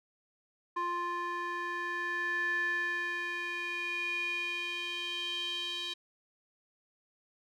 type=tone with band-pass filter sweep; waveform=square; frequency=349.2 Hz; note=F4; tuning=in tune; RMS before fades=-35 dBFS; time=0.76-5.94 s; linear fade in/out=10 ms; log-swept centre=1200 to 3500 Hz; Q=6.2; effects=none